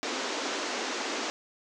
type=band-pass noise; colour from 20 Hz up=pink; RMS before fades=-33 dBFS; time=0.03-1.3 s; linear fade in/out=0 ms; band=250 to 7000 Hz; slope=48 dB/octave; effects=none